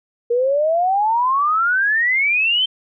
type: exponential sweep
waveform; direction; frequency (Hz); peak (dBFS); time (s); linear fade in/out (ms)
sine; up; 466.2 to 3145; -14; 0.3-2.66; 10
effects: none